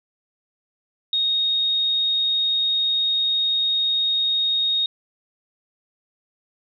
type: tone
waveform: sine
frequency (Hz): 3729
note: A#7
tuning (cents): 0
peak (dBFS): -18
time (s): 1.13-4.86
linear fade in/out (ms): 2
effects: none